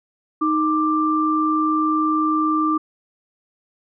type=tone pair together; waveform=sine; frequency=311.1 / 1180.7 Hz; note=D#4 / D6; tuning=0 / +9 cents; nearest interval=octave + major seventh; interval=2309 cents; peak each=-19 dBFS; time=0.41-2.78 s; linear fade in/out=10 ms; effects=none